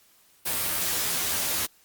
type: noise with comb filter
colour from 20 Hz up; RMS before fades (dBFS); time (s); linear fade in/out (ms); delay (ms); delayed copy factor
white; -27; 0.45-1.67; 20; 12; +0.85
effects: white hiss -60 dBFS RMS until 1.84 s + Opus 48 kbps